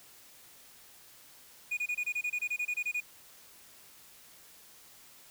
triangle tone bursts, 2456 Hz, D#7, 23 cents flat, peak -28 dBFS, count 15, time 1.71-3.005 s, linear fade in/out 10 ms, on 63 ms, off 25 ms, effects white hiss -56 dBFS RMS until 5.3 s

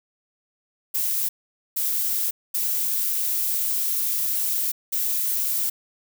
violet noise bursts at uneven times, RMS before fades -24 dBFS, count 4, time 0.94-1.29 / 1.76-2.31 / 2.54-4.72 / 4.92-5.7 s, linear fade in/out 10 ms, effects none

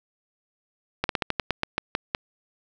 slowing click train, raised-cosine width 0.3 ms, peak -7 dBFS, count 11, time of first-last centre 1.04-2.149 s, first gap 52 ms, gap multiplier 1.16, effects none

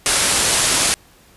white low-pass noise, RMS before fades -17 dBFS, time 0.06-0.94 s, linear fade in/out 0 ms, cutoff 11000 Hz, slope 96 dB/octave, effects pink hiss -50 dBFS RMS until 1.36 s + resampled to 32000 Hz

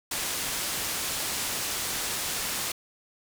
white low-pass noise, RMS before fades -31 dBFS, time 0.11-2.72 s, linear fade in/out 5 ms, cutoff 11000 Hz, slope 12 dB/octave, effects none

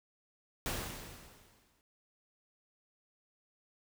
pink noise with exponential decay, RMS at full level -35 dBFS, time 0.66-1.81 s, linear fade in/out 0 ms, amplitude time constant 250 ms, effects none

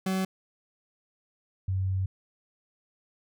40% pulse / sine tone pair in turn, 188.9 / 94.75 Hz, F#3 / F#2, +36 / +42 cents, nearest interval octave, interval 1194 cents, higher first, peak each -25 dBFS, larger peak neither, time 0.06-0.25 / 1.68-2.06 s, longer second, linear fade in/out 5 ms, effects none

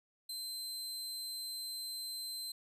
sawtooth tone, 4100 Hz, C8, 36 cents flat, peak -37 dBFS, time 0.29-2.52 s, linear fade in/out 5 ms, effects resampled to 32000 Hz

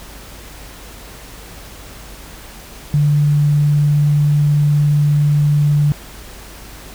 sine tone, 146.83 Hz, D3, in tune, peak -10 dBFS, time 2.94-5.92 s, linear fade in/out 0 ms, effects added 50 Hz sine -38 dBFS peak until 6.94 s + pink hiss -37 dBFS RMS until 6.94 s

